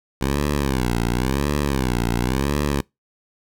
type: tone with vibrato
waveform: 10% pulse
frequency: 65.2 Hz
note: C2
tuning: 5 cents flat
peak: -11 dBFS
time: 0.21-2.81 s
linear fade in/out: 5 ms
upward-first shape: sine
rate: 0.94 Hz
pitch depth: 200 cents each way
effects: noise-tail reverb RT60 0.2 s tail -25 dB re dry